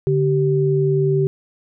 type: tone pair together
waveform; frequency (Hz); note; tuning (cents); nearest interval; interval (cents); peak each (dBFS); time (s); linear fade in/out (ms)
sine; 144.68 / 386.7; D3 / G4; -26 / -24; octave + perfect fourth; 1702; -17; 0.07-1.27; 0
effects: none